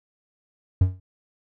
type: tone with exponential decay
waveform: triangle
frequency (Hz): 92.5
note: F#2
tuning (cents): 0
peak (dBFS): -9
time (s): 0.81-1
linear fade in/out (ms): 5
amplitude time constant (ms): 41
effects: none